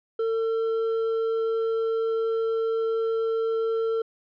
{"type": "tone with hard clipping", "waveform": "triangle", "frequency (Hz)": 450.7, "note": "A4", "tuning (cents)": 42, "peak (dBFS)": -24, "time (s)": [0.19, 4.02], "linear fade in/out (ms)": 5, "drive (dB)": 8, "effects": ["resampled to 11025 Hz"]}